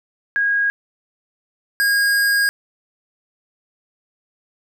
sine / square tone pair in turn, 1639 / 1631.1 Hz, G#6 / G#6, -23 / -32 cents, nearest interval unison, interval 9 cents, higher first, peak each -15 dBFS, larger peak neither, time 0.36-0.7 / 1.8-2.49 s, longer second, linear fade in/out 0 ms, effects none

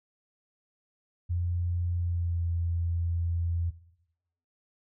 sine tone with pitch glide, 87.31 to 85.02 Hz, F2 to F2, 0 to -46 cents, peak -26 dBFS, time 1.29-3.71 s, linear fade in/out 20 ms, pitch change -46 cents, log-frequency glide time 1.95-2.46 s, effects noise-tail reverb RT60 0.8 s tail -17 dB re dry

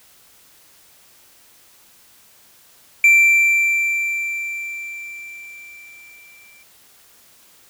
triangle tone with exponential decay, 2349 Hz, D7, in tune, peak -6 dBFS, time 3.04-6.63 s, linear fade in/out 2 ms, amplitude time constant 780 ms, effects white hiss -51 dBFS RMS until 7.69 s

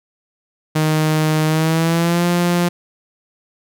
sawtooth tone with pitch glide, 155.6 to 174.66 Hz, D#3 to F3, 0 to 0 cents, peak -10 dBFS, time 0.75-2.69 s, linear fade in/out 10 ms, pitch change +200 cents, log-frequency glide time 1.46-2.26 s, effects none

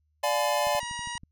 square chord, D diminished seventh, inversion none, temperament just, 587.3 / 704.8 / 845.8 / 1014.9 Hz, D5 / F5 / Ab5 / Cb6, 0 / +16 / +31 / +47 cents, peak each -28 / -32 / -30 / -32 dBFS, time 0.23-0.8 s, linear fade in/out 10 ms
click train, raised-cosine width 5 ms, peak -33 dBFS, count 8, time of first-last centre 0.67-1.235 s, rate 12.4 Hz
harmonic tone, 956 Hz, A#5, 43 cents sharp, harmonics 1 / 2 / 3 / 4 / 5 / 6 / 7 / 9 / 10, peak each -37 / -38 / -40 / -45 / -49 / -44 / -48 / -45 / -53 dBFS, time 0.8-1.18 s, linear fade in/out 2 ms
effects added 76 Hz sine -68 dBFS peak until 1.31 s

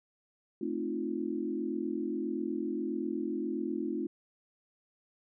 sine chord, F dominant seventh, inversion first, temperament equal with one note detuned, 220 / 261.6 / 309.2 / 349.2 Hz, A3 / C4 / Eb4 / F4, 0 / 0 / -11 / 0 cents, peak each -38 / -38 / -36 / -36 dBFS, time 0.61-4.07 s, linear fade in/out 5 ms, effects none

